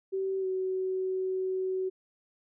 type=tone with pitch glide; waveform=sine; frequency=384 to 375.4 Hz; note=G4 to F#4; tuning=-36 to +25 cents; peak=-28 dBFS; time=0.12-1.9 s; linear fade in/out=20 ms; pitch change=-39 cents; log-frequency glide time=0.4-0.46 s; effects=none